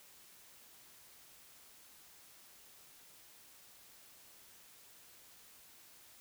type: silence
effects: white hiss -60 dBFS RMS until 6.2 s